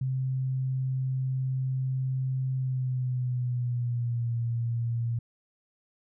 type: tone with pitch glide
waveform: sine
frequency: 130.81 to 117.21 Hz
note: C3 to A#2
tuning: 0 to +10 cents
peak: -26 dBFS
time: 0.01-5.19 s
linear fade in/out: 5 ms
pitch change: -190 cents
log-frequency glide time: 2.55-4.35 s
effects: none